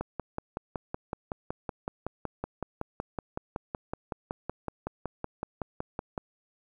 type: click train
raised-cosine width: 1 ms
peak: -18 dBFS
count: 34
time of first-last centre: 0.01-6.178 s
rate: 5.35 Hz
effects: 10-bit